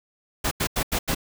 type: noise bursts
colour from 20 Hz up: pink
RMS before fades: -24 dBFS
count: 5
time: 0.44-1.149 s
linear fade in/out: 10 ms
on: 73 ms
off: 86 ms
effects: none